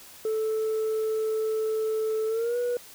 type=tone with pitch glide; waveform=sine; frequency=437.9 to 485.9 Hz; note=A4 to B4; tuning=-8 to -28 cents; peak=-22 dBFS; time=0.25-2.77 s; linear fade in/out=2 ms; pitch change=+180 cents; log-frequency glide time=2.27-2.57 s; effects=tanh soft clip ceiling -23 dBFS + white hiss -48 dBFS RMS until 2.94 s